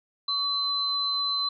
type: tone pair together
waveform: sine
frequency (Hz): 1137 / 4052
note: C#6 / B7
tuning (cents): +44 / +44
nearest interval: octave + minor seventh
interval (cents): 2200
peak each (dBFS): -32 / -25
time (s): 0.28-1.49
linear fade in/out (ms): 5
effects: none